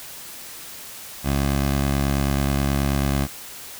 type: tone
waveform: 15% pulse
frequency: 69.3 Hz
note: C#2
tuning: in tune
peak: -13 dBFS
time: 1.23-3.28 s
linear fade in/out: 50 ms
effects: white hiss -38 dBFS RMS until 3.79 s